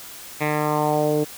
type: tone with low-pass filter sweep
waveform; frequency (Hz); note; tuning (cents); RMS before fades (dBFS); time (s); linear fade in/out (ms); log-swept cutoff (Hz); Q
10% pulse; 150.8; D3; +46; -21; 0.4-1.25; 20; 2300 to 400; 2.5
effects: white hiss -39 dBFS RMS until 1.37 s